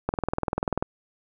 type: click train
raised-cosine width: 1 ms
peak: -10 dBFS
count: 16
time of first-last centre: 0.09-0.825 s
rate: 20.4 Hz
effects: none